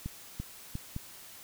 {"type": "clicks", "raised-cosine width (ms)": 5, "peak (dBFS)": -23, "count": 4, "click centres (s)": [0.06, 0.4, 0.754, 0.964], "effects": ["white hiss -50 dBFS RMS until 1.43 s"]}